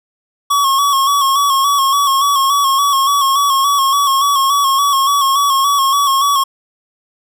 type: tone with vibrato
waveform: square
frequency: 1108.7 Hz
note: C#6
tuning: in tune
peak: -11 dBFS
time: 0.5-6.44 s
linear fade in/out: 10 ms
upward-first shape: square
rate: 3.5 Hz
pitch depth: 41 cents each way
effects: none